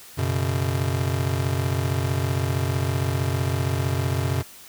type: chord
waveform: square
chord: F# suspended fourth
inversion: none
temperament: just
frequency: 92.5 / 123.33 / 138.75 Hz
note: F#2 / B2 / C#3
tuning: 0 / -2 / +2 cents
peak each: -26 / -27 / -28 dBFS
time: 0.17-4.43 s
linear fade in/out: 20 ms
effects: white hiss -45 dBFS RMS until 4.68 s